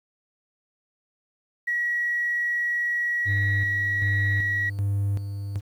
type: tone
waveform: sine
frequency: 1917 Hz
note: A#6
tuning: 48 cents sharp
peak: -22 dBFS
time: 1.67-4.7 s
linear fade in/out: 10 ms
type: tone with tremolo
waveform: triangle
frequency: 100 Hz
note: G2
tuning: 35 cents sharp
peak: -19 dBFS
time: 3.25-5.61 s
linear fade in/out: 50 ms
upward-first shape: square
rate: 1.3 Hz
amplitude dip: 60%
effects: tanh soft clip ceiling -15 dBFS + 9-bit